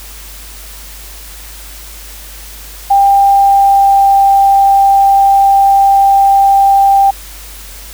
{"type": "tone with pitch glide", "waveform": "sine", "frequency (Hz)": [794, 789], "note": ["G5", "G5"], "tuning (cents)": [22, 11], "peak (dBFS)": -4, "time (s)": [2.9, 7.11], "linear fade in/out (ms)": 10, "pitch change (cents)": -11, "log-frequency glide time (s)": [3.21, 4.19], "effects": ["added 50 Hz sine -31 dBFS peak until 7.93 s", "white hiss -32 dBFS RMS until 7.93 s"]}